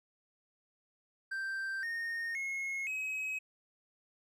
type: tone with pitch steps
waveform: triangle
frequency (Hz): 1568 / 1843.3 / 2167 / 2547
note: G6 / A#6 / C#7 / D#7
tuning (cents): 0 / -20 / -40 / +40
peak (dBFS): -33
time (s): 1.31-3.39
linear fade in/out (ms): 10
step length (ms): 520
effects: none